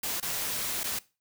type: noise with dropouts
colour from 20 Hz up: white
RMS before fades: -32 dBFS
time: 0.03-0.99 s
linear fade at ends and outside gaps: 5 ms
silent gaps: 0.202-0.226 / 0.834-0.84 s
effects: noise-tail reverb RT60 0.3 s tail -20 dB re dry